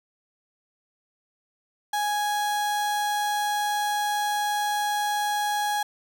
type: tone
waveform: 35% pulse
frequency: 830.6 Hz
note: G#5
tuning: in tune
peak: -22 dBFS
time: 1.93-5.83 s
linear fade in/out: 5 ms
effects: none